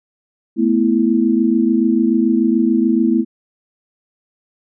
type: chord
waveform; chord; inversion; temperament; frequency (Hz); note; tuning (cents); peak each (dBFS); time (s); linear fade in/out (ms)
sine; A suspended second; none; equal; 220 / 246.9 / 329.6; A3 / B3 / E4; 0 / 0 / 0; -16; 0.56-3.25; 50
effects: none